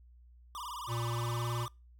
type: tone with vibrato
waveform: square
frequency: 1076 Hz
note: C6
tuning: 48 cents sharp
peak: -40 dBFS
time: 0.55-1.68 s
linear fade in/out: 0 ms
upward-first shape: sine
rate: 19 Hz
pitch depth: 220 cents each way
type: tone with pitch glide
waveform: square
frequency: 117.4 to 118.76 Hz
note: A#2 to A#2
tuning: +13 to +33 cents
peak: -34 dBFS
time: 0.87-1.68 s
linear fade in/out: 50 ms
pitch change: +20 cents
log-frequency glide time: 1.04-1.47 s
effects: noise-tail reverb RT60 0.3 s tail -26 dB re dry + added 60 Hz sine -55 dBFS peak until 1.99 s